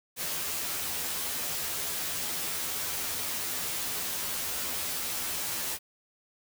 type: noise with comb filter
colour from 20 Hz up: white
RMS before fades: -33 dBFS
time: 0.16-5.79 s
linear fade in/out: 50 ms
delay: 12 ms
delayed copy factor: +0.85
effects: none